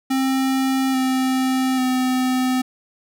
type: tone with pitch steps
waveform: square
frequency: 265 / 260.4 / 256 Hz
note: C4 / C4 / C4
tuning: +22 / -8 / -38 cents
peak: -18 dBFS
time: 0.1-2.62 s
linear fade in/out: 10 ms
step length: 840 ms
effects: none